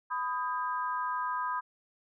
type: tone cluster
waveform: sine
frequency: 999 / 1246 / 1606 Hz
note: B5 / D#6 / G6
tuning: +20 / +2 / +41 cents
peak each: -32 / -35 / -39 dBFS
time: 0.1-1.61 s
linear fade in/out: 20 ms
effects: none

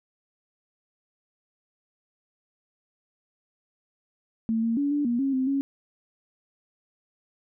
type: tone with pitch steps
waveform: sine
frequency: 224.8 / 229.1 / 284.6 / 291.1 / 238.2 / 272.7 / 260.4 / 275.7 Hz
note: A3 / A#3 / C#4 / D4 / A#3 / C#4 / C4 / C#4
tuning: +37 / -30 / +46 / -15 / +38 / -28 / -8 / -9 cents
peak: -22 dBFS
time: 4.49-5.61 s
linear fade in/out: 0 ms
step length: 140 ms
effects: none

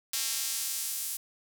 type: tone with high-pass filter sweep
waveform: square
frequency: 122.9 Hz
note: B2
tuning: 8 cents flat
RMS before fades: -33 dBFS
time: 0.13-1.17 s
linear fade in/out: 5 ms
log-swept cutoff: 4900 to 9500 Hz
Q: 0.76
effects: none

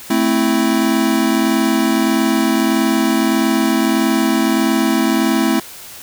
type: chord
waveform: square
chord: A minor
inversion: none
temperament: equal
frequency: 220 / 261.6 / 329.6 Hz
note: A3 / C4 / E4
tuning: 0 / 0 / 0 cents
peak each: -18 dBFS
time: 0.1-5.6 s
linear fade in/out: 5 ms
effects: white hiss -35 dBFS RMS until 6.02 s

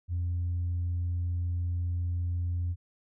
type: tone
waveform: sine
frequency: 87.31 Hz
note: F2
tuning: in tune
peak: -26 dBFS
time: 0.08-2.76 s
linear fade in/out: 50 ms
effects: tanh soft clip ceiling -25 dBFS

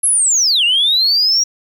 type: linear two-way sweep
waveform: sine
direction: down then up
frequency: 11190 to 2727 to 5730 Hz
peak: -9 dBFS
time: 0.03-1.44 s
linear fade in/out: 10 ms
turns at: 0.64 s
effects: tanh soft clip ceiling -7 dBFS + 8-bit

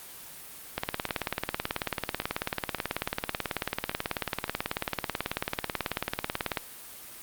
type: two click trains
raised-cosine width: 0.3 ms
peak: -22 / -11 dBFS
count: 7 / 107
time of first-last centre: 1.09-4.48 / 0.78-6.572 s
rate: 1.77 / 18.3 Hz
effects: white hiss -45 dBFS RMS until 7.22 s + Opus 32 kbps

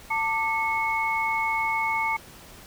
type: tone cluster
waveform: sine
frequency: 895 / 1178 / 2193 Hz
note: A5 / D6 / C#7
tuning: +29 / +5 / -19 cents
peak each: -26 / -32 / -26 dBFS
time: 0.1-2.17 s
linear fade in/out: 10 ms
effects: pink hiss -47 dBFS RMS until 2.66 s

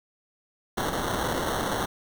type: noise with sample-and-hold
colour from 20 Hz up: blue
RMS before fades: -28 dBFS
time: 0.77-1.86 s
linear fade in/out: 10 ms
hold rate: 2450 Hz
effects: none

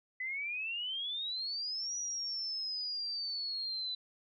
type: exponential two-way sweep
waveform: sine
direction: up then down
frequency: 1998 to 5850 to 3981 Hz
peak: -35 dBFS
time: 0.2-3.95 s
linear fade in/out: 5 ms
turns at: 1.96 s
effects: none

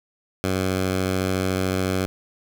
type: tone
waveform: 10% pulse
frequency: 93.8 Hz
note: F#2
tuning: 24 cents sharp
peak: -13 dBFS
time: 0.44-2.06 s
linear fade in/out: 0 ms
effects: none

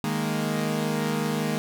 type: chord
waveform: sawtooth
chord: D# suspended fourth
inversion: none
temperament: equal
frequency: 155.56 / 207.7 / 233.1 Hz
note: D#3 / G#3 / A#3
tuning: 0 / 0 / 0 cents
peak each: -25 dBFS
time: 0.04-1.58 s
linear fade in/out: 0 ms
effects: none

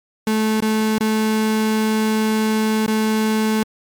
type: tone with dropouts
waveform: 35% pulse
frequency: 217.7 Hz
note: A3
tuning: 18 cents flat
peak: -14 dBFS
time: 0.27-3.63 s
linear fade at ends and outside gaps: 2 ms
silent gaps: 0.604-0.623 / 0.983-1.007 / 2.863-2.879 s
effects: MP3 96 kbps

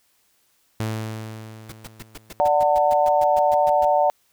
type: tone with exponential decay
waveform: sawtooth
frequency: 110 Hz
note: A2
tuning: in tune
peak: -19 dBFS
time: 0.8-2.74 s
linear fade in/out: 0 ms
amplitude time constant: 420 ms
type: noise bursts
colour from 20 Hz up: pink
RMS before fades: -37 dBFS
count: 15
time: 1.69-3.85 s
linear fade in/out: 5 ms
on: 32 ms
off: 120 ms
type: chord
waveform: sine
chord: D major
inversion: none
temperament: equal with one note detuned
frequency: 587.3 / 740 / 899 Hz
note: D5 / F#5 / A5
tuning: 0 / 0 / +37 cents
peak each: -19 / -19 / -21 dBFS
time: 2.4-4.1 s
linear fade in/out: 0 ms
effects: white hiss -64 dBFS RMS until 4.32 s

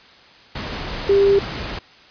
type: tone in noise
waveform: sine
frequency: 397.2 Hz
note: G4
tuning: 23 cents sharp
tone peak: -11 dBFS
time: 1.09-1.39 s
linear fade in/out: 5 ms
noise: pink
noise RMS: -28 dBFS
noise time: 0.55-1.79 s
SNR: +14 dB
effects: white hiss -47 dBFS RMS until 2.1 s + resampled to 11025 Hz

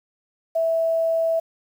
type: tone with quantisation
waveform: sine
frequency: 656 Hz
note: E5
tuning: 9 cents flat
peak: -18 dBFS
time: 0.55-1.4 s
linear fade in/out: 10 ms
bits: 8
effects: none

